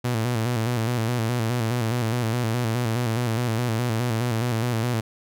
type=tone with vibrato; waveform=sawtooth; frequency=117.1 Hz; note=A#2; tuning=8 cents sharp; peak=-18 dBFS; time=0.04-5.01 s; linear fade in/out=10 ms; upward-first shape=square; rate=4.8 Hz; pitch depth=80 cents each way; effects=none